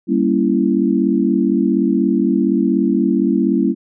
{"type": "chord", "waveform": "sine", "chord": "G diminished seventh", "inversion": "none", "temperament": "equal with one note detuned", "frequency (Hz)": [196, 233.1, 277.2, 333.1], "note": ["G3", "Bb3", "Db4", "Fb4"], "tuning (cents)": [0, 0, 0, 18], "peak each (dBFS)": -18, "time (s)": [0.07, 3.75], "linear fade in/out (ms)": 50, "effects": []}